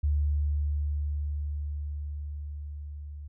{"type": "tone with level ramp", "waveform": "sine", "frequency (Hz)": 73.42, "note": "D2", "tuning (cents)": 0, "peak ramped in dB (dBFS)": [-22, -38], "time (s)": [0.03, 3.28], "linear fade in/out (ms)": 10, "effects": []}